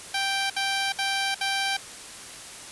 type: tone bursts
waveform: 10% pulse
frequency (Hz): 784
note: G5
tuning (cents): 0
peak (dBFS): -16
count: 4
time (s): 0.14-1.769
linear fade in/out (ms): 5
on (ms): 360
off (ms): 63
effects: white hiss -41 dBFS RMS until 2.71 s + resampled to 24000 Hz

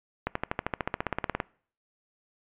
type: accelerating click train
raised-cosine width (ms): 0.5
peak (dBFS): -12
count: 18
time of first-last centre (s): 0.27-1.402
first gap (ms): 84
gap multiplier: 0.97
effects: noise-tail reverb RT60 0.5 s tail -23 dB re dry + resampled to 8000 Hz

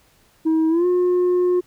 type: tone with pitch glide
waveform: sine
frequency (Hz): 319.7 to 358.9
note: D#4 to F4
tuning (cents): +47 to +47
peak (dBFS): -12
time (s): 0.45-1.61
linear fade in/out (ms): 20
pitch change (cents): +200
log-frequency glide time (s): 0.69-0.86
effects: tanh soft clip ceiling -14 dBFS + pink hiss -57 dBFS RMS until 1.66 s

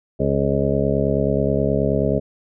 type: harmonic tone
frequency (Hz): 69.4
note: C#2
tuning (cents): +3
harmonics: 1 / 2 / 3 / 4 / 6 / 7 / 8 / 9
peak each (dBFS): -27 / -23 / -24 / -26 / -23 / -28 / -25 / -25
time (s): 0.19-2.2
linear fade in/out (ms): 20
effects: none

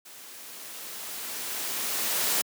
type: noise with level ramp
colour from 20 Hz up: white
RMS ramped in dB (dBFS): -47 to -25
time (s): 0.05-2.42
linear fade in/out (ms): 10
effects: high-pass 200 Hz 12 dB/octave

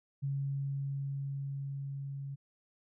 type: tone with level ramp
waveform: sine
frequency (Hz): 138.59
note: C#3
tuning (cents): 0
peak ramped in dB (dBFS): -31 to -38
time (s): 0.22-2.36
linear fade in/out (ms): 20
effects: none

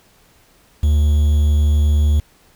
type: tone with quantisation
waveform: triangle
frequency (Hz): 74.4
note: D2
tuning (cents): +23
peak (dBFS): -9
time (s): 0.83-2.2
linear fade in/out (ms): 5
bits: 6
effects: pink hiss -53 dBFS RMS until 2.55 s

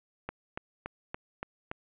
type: click train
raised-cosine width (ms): 0.5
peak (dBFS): -20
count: 6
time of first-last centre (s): 0.29-1.715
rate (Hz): 3.51
effects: resampled to 8000 Hz + 10-bit

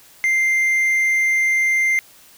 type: tone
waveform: triangle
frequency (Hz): 2093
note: C7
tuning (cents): 0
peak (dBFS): -13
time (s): 0.24-1.99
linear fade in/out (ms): 0
effects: white hiss -48 dBFS RMS until 2.37 s

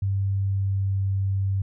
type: tone with pitch glide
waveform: sine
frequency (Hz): 98 to 97.27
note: G2 to G2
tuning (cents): 0 to -13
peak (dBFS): -21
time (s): 0.02-1.62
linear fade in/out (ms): 5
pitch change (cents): -13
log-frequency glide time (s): 0.33-1.01
effects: none

